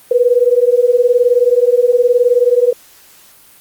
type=beating tone pair; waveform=sine; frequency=479.1 / 498.1 Hz; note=A#4 / B4; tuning=+47 / +15 cents; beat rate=19 Hz; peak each=-11 dBFS; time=0.11-2.73 s; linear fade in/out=5 ms; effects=white hiss -44 dBFS RMS until 3.6 s + Opus 32 kbps